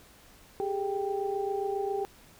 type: tone cluster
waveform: sine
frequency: 393.7 / 421.1 / 786 Hz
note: G4 / G#4 / G5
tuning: +8 / +24 / +4 cents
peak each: -31 / -34 / -34 dBFS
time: 0.6-2.05 s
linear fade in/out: 0 ms
effects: pink hiss -56 dBFS RMS until 2.39 s